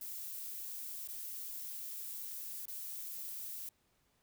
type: noise with dropouts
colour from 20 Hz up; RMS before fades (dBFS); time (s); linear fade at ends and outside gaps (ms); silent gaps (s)
violet; -44; 0.01-3.69; 2; 1.075-1.086 / 2.656-2.681
effects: pink hiss -75 dBFS RMS until 4.22 s